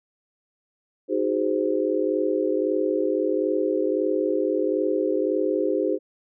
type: chord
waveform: sine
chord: Ab dominant seventh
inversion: second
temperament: just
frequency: 311.5 / 373.8 / 415.3 / 519.1 Hz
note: Eb4 / Gb4 / Ab4 / C5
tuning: +2 / +18 / 0 / -14 cents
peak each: -26 dBFS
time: 1.08-5.99 s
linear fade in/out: 50 ms
effects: none